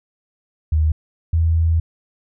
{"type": "tone pair in turn", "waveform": "sine", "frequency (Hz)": [77.78, 81.97], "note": ["D#2", "E2"], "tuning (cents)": [0, -9], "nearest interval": "minor second", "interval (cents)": 91, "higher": "second", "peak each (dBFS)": -13, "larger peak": "neither", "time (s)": [[0.72, 0.92], [1.33, 1.8]], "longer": "second", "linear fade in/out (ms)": 5, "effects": []}